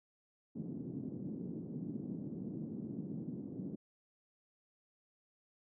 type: band-pass noise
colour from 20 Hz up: white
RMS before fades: -43 dBFS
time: 0.55-3.76 s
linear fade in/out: 10 ms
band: 150 to 270 Hz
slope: 24 dB/octave
effects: none